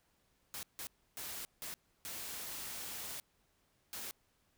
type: noise bursts at uneven times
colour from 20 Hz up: white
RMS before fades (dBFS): -44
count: 6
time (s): 0.54-0.63 / 0.79-0.87 / 1.17-1.45 / 1.62-1.74 / 2.05-3.2 / 3.93-4.11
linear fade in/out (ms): 0
effects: pink hiss -75 dBFS RMS until 4.57 s